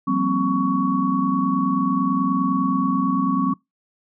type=tone cluster; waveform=sine; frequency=173 / 193.5 / 234.4 / 263.8 / 1119 Hz; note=F3 / G3 / A#3 / C4 / C#6; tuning=-16 / -22 / +10 / +14 / +16 cents; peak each=-29 / -24 / -28 / -21 / -23 dBFS; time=0.07-3.54 s; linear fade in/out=10 ms; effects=noise-tail reverb RT60 0.2 s tail -25 dB re dry